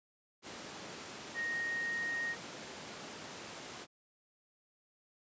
sine tone in noise, 1864.7 Hz, A#6, in tune, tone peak -34 dBFS, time 1.34-2.36 s, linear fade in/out 50 ms, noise pink, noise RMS -45 dBFS, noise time 0.42-3.87 s, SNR +8 dB, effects high-pass 200 Hz 12 dB/octave + resampled to 16000 Hz

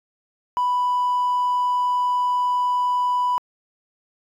triangle tone, 989 Hz, B5, 2 cents sharp, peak -15 dBFS, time 0.57-3.38 s, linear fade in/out 0 ms, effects tanh soft clip ceiling -14 dBFS

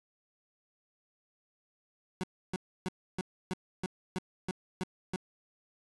30% pulse tone bursts, 185 Hz, F#3, in tune, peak -29 dBFS, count 10, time 2.21-5.16 s, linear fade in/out 0 ms, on 25 ms, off 300 ms, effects resampled to 24000 Hz

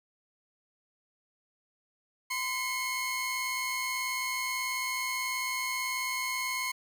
sawtooth tone pair together, 1026.3 / 2171 Hz, C6 / C#7, -34 / -37 cents, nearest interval octave + minor second, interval 1297 cents, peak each -31 / -29 dBFS, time 2.3-6.72 s, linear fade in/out 10 ms, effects none

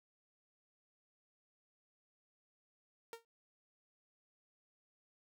sawtooth tone with exponential decay, 460.5 Hz, A#4, 21 cents flat, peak -38 dBFS, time 3.13-3.25 s, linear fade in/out 1 ms, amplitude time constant 24 ms, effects none

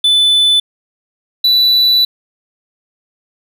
triangle tone pair in turn, 3500 / 3965 Hz, A7 / B7, -10 / +6 cents, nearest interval major second, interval 216 cents, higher second, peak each -6 dBFS, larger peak neither, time 0.04-0.6 / 1.44-2.05 s, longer second, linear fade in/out 5 ms, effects none

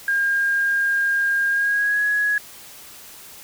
sine tone with pitch glide, 1612 to 1674.6 Hz, G6 to G#6, +48 to +14 cents, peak -17 dBFS, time 0.08-2.38 s, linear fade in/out 2 ms, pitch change +66 cents, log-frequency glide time 1.49-2.03 s, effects white hiss -42 dBFS RMS until 3.43 s

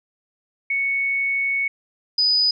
sine tone pair in turn, 2217 / 4977 Hz, C#7 / D#8, 0 / 0 cents, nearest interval octave + major second, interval 1400 cents, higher second, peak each -19 / -15 dBFS, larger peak second, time 0.7-1.68 / 2.18-2.51 s, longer first, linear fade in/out 5 ms, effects none

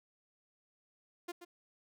sawtooth tone with echo, 349.2 Hz, F4, in tune, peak -35 dBFS, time 1.28-1.32 s, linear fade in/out 10 ms, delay 130 ms, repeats 1, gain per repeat -10 dB, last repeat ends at 1.45 s, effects none

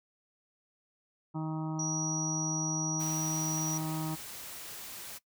harmonic tone, 157.6 Hz, D#3, 23 cents sharp, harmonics 1 / 2 / 4 / 5 / 6 / 7 / 8, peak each -34 / -37 / -49 / -46 / -44 / -53 / -50 dBFS, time 1.34-4.16 s, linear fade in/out 20 ms
sine tone, 5800 Hz, F#8, 35 cents flat, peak -31 dBFS, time 1.79-3.78 s, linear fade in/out 5 ms
white noise, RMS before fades -44 dBFS, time 2.99-5.19 s, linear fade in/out 20 ms
effects noise-tail reverb RT60 0.1 s tail -19 dB re dry

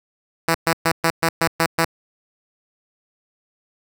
5% pulse tone bursts, 164.81 Hz, E3, in tune, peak -4 dBFS, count 8, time 0.48-1.848 s, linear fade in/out 5 ms, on 66 ms, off 120 ms, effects none

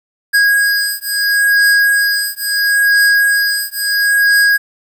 square beating tone pair, 1643 / 1643.74 Hz, G#6 / G#6, -19 / -18 cents, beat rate 0.74 Hz, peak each -14 dBFS, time 0.33-4.58 s, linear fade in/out 20 ms, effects 8-bit

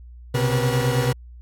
40% pulse tone cluster, 125.7 / 135 / 482.7 Hz, B2 / C#3 / B4, +31 / -45 / -40 cents, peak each -20 / -24 / -24 dBFS, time 0.34-1.13 s, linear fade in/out 10 ms, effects added 60 Hz sine -39 dBFS peak until 1.41 s + AAC 64 kbps

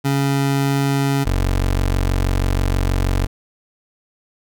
25% pulse tone pair in turn, 138.59 / 46.25 Hz, C#3 / F#1, 0 / 0 cents, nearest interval octave + perfect fifth, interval 1900 cents, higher first, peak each -12 dBFS, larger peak neither, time 0.04-1.25 / 1.25-3.27 s, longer second, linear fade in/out 20 ms, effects none

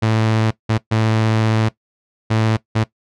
sawtooth tone bursts at uneven times, 110.6 Hz, A2, 9 cents sharp, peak -10 dBFS, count 5, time 0.02-0.51 / 0.69-0.78 / 0.91-1.69 / 2.3-2.57 / 2.75-2.84 s, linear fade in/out 10 ms, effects noise-tail reverb RT60 0.1 s tail -18 dB re dry + low-pass 5000 Hz 12 dB/octave

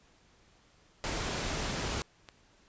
pink noise, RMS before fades -34 dBFS, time 1.04-2.02 s, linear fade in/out 0 ms
clicks, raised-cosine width 0.2 ms, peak -29 dBFS, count 3, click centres 1.561 / 1.879 / 2.288 s
effects pink hiss -64 dBFS RMS until 2.68 s + resampled to 16000 Hz

